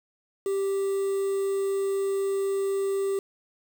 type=tone with quantisation; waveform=triangle; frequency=392 Hz; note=G4; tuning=in tune; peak=-22 dBFS; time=0.46-3.19 s; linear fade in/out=2 ms; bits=7; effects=none

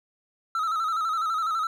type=tone with vibrato; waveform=triangle; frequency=1300 Hz; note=E6; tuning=24 cents flat; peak=-22 dBFS; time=0.55-1.67 s; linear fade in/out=2 ms; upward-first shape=square; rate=12 Hz; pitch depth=54 cents each way; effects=none

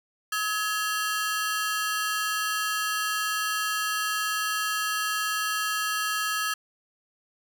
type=ring-modulated tone; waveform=sawtooth; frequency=1480 Hz; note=F#6; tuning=in tune; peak=-19 dBFS; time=0.32-6.54 s; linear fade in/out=5 ms; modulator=201 Hz; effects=none

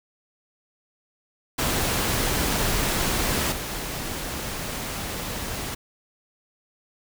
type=noise with level steps; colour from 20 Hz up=pink; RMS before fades=-24 / -31 dBFS; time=1.58-5.75 s; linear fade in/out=10 ms; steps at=3.52 s; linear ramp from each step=5 ms; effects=none

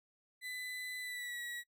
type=tone with pitch glide; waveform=35% pulse; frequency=2003 to 1923.6 Hz; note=B6 to B6; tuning=+24 to -46 cents; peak=-39 dBFS; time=0.41-1.64 s; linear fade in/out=50 ms; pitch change=-70 cents; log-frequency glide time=1-1.41 s; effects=noise-tail reverb RT60 0.1 s tail -25 dB re dry

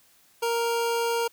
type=tone; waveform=25% pulse; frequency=466.2 Hz; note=A#4; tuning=in tune; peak=-20 dBFS; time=0.42-1.28 s; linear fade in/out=10 ms; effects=white hiss -60 dBFS RMS until 1.32 s

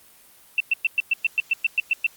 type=tone bursts; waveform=sine; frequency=2686 Hz; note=E7; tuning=32 cents sharp; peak=-16 dBFS; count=12; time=0.58-2.066 s; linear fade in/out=2 ms; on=23 ms; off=110 ms; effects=white hiss -52 dBFS RMS until 2.16 s + Opus 32 kbps

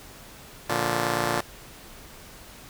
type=chord; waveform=5% pulse; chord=Bb major; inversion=none; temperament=just; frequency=116.54 / 145.68 / 174.81 Hz; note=Bb2 / D3 / F3; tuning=0 / -14 / +2 cents; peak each=-17 / -18 / -20 dBFS; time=0.69-1.41 s; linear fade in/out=5 ms; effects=pink hiss -46 dBFS RMS until 2.69 s

